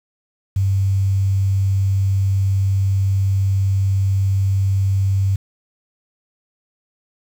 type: tone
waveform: sine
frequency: 97.3 Hz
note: G2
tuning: 12 cents flat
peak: -14 dBFS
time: 0.56-5.36 s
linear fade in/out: 5 ms
effects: 7-bit